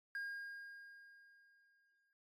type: tone with exponential decay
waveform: triangle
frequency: 1620 Hz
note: G#6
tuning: 43 cents flat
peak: -38 dBFS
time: 0.15-2.13 s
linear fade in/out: 1 ms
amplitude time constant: 430 ms
effects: AAC 32 kbps